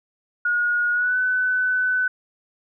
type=tone with pitch glide; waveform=sine; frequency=1442 to 1504.1 Hz; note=F#6 to F#6; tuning=-45 to +28 cents; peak=-18 dBFS; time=0.45-2.08 s; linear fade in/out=5 ms; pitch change=+73 cents; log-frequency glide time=0.92-1.17 s; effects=none